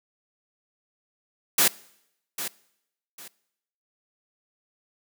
white noise with echo, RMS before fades -19 dBFS, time 1.58-1.68 s, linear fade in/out 5 ms, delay 800 ms, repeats 2, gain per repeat -12 dB, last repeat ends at 3.28 s, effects noise-tail reverb RT60 0.8 s tail -22 dB re dry + high-pass 200 Hz 12 dB/octave

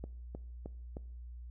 click train, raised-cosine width 2 ms, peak -29 dBFS, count 4, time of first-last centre 0.04-0.969 s, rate 3.23 Hz, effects noise-tail reverb RT60 0.7 s tail -21 dB re dry + added 60 Hz sine -44 dBFS peak until 1.5 s

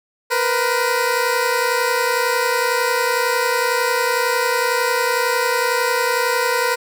15% pulse tone pair together, 472 / 503 Hz, A#4 / B4, +22 / +32 cents, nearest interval minor second, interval 110 cents, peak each -13 dBFS, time 0.3-6.76 s, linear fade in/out 20 ms, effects none

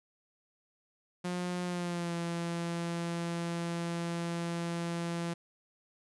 sawtooth tone with pitch glide, 178.4 to 170.05 Hz, F3 to F3, +37 to -46 cents, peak -29 dBFS, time 1.24-5.34 s, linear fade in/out 10 ms, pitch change -83 cents, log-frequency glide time 1.65-2.14 s, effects resampled to 24000 Hz

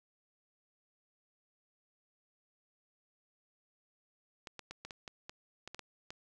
clicks, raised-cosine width 0.2 ms, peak -27 dBFS, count 11, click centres 4.472 / 4.593 / 4.71 / 4.85 / 4.908 / 5.078 / 5.295 / 5.676 / 5.746 / 5.793 / 6.105 s, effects none

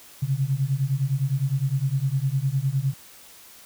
sine beating tone pair, 130.81 / 140.61 Hz, C3 / C#3, 0 / +25 cents, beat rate 9.8 Hz, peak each -24 dBFS, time 0.22-2.94 s, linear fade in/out 10 ms, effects white hiss -48 dBFS RMS until 3.65 s

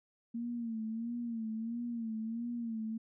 sine tone with vibrato, 229.3 Hz, A#3, 28 cents flat, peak -35 dBFS, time 0.34-2.98 s, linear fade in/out 10 ms, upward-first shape sine, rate 1.5 Hz, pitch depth 75 cents each way, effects none

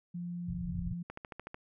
sine tone with pitch glide, 174.61 to 173.3 Hz, F3 to F3, 0 to -13 cents, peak -36 dBFS, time 0.14-1.03 s, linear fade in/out 10 ms, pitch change -13 cents, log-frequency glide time 0.61-0.86 s
white low-pass noise, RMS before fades -39 dBFS, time 0.47-0.94 s, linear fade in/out 10 ms, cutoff 160 Hz, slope 96 dB/octave
click train, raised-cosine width 0.5 ms, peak -27 dBFS, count 7, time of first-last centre 1.1-1.544 s, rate 13.5 Hz
effects none

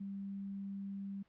sine tone, 197.3 Hz, G3, 11 cents sharp, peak -40 dBFS, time 0-1.23 s, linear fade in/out 10 ms, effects pink hiss -74 dBFS RMS until 1.28 s + low-pass 3000 Hz 12 dB/octave

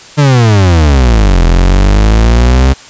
40% pulse exponential two-way sweep, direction down then up, 151.2 to 41.89 to 67.6 Hz, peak -3 dBFS, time 0.17-2.74 s, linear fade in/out 20 ms, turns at 1.43 s, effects white hiss -33 dBFS RMS until 2.89 s + resampled to 16000 Hz

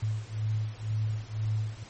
sine beating tone pair, 107 / 109 Hz, A2 / A2, -48 / -16 cents, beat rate 2 Hz, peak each -31 dBFS, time 0.02-1.84 s, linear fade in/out 10 ms, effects pink hiss -50 dBFS RMS until 1.89 s + MP3 32 kbps

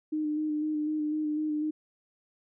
sine tone with vibrato, 304.6 Hz, D#4, 37 cents flat, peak -27 dBFS, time 0.12-1.71 s, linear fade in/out 10 ms, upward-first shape square, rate 4 Hz, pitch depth 18 cents each way, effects none

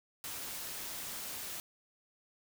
white noise, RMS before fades -42 dBFS, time 0.24-1.6 s, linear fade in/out 0 ms, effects none

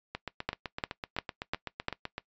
two click trains, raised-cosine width 0.3 ms, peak -19 / -13 dBFS, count 17 / 5, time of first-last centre 0.15-2.18 / 0.49-1.884 s, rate 7.88 / 2.87 Hz, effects noise-tail reverb RT60 0.1 s tail -20 dB re dry + resampled to 16000 Hz

